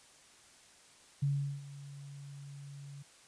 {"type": "tone with ADSR envelope", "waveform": "sine", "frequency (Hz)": 141, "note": "C#3", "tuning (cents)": 30, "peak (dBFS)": -27, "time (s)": [1.22, 3.03], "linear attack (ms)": 10, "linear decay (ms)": 380, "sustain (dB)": -18, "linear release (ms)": 12, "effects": ["white hiss -60 dBFS RMS until 3.27 s", "resampled to 22050 Hz"]}